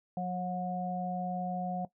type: harmonic tone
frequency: 181.2 Hz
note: F#3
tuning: 36 cents flat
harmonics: 1 / 3 / 4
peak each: -34 / -42 / -35 dBFS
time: 0.17-1.85 s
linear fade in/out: 2 ms
effects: noise-tail reverb RT60 0.1 s tail -17 dB re dry